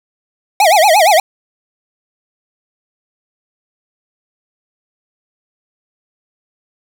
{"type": "tone with vibrato", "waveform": "square", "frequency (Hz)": 730, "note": "F#5", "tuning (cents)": -24, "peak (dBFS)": -7, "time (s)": [0.6, 1.2], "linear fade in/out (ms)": 2, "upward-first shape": "sine", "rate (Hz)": 8.6, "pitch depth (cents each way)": 280, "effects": []}